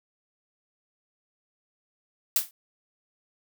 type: noise with exponential decay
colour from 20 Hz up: blue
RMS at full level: -18 dBFS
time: 2.36-2.51 s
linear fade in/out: 2 ms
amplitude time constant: 31 ms
effects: none